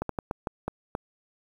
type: slowing click train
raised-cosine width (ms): 1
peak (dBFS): -15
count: 7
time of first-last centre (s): 0.02-0.951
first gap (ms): 73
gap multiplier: 1.3
effects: 8-bit